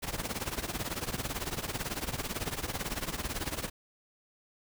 pink noise with tremolo, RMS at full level -32 dBFS, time 0.02-3.7 s, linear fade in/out 20 ms, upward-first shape triangle, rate 18 Hz, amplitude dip 90%, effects none

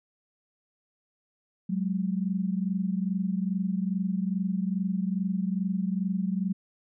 sine tone pair together, 185 / 207.4 Hz, F#3 / G#3, 0 / -2 cents, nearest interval major second, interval 198 cents, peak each -27 / -30 dBFS, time 1.69-6.53 s, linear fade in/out 10 ms, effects none

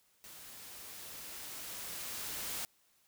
white noise with level ramp, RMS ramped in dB -52 to -39 dBFS, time 0.24-2.65 s, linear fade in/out 0 ms, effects white hiss -71 dBFS RMS until 3.07 s

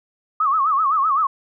sine tone with vibrato, 1185 Hz, D6, 15 cents sharp, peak -15 dBFS, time 0.4-1.27 s, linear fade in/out 5 ms, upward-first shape sine, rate 7.8 Hz, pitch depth 170 cents each way, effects none

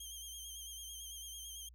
15% pulse tone with vibrato, 3181 Hz, G7, 25 cents sharp, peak -39 dBFS, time 0-1.69 s, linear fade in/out 5 ms, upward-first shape sine, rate 9 Hz, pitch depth 44 cents each way, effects added 60 Hz sine -56 dBFS peak until 1.74 s

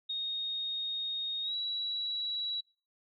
sine tone with pitch glide, 3718 to 3907 Hz, A#7 to B7, -5 to -19 cents, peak -32 dBFS, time 0.09-2.61 s, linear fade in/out 10 ms, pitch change +86 cents, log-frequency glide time 1.43-1.54 s, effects noise-tail reverb RT60 0.4 s tail -24 dB re dry

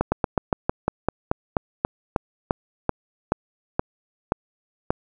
slowing click train, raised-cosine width 1 ms, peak -5 dBFS, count 18, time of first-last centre 0.01-4.905 s, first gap 110 ms, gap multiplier 1.11, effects none

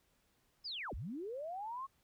sine linear two-way sweep, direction down then up, 5230 to 37.9 to 1110 Hz, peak -40 dBFS, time 0.64-1.87 s, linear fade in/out 20 ms, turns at 0.94 s, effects pink hiss -75 dBFS RMS until 2.03 s

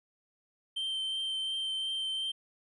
triangle tone with vibrato, 3123 Hz, G7, 7 cents flat, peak -30 dBFS, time 0.76-2.32 s, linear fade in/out 10 ms, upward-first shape triangle, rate 2.8 Hz, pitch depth 13 cents each way, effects resampled to 24000 Hz

